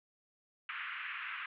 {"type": "band-pass noise", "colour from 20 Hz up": "pink", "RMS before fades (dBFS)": -42, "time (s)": [0.69, 1.46], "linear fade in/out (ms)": 2, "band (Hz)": [1200, 2800], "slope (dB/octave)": 48, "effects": []}